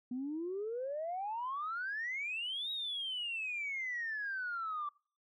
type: exponential two-way sweep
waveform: sine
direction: up then down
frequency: 241.9 to 3827 to 1156 Hz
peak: -35 dBFS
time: 0.11-4.89 s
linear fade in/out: 5 ms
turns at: 2.71 s
effects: noise-tail reverb RT60 0.4 s tail -24 dB re dry + tanh soft clip ceiling -31 dBFS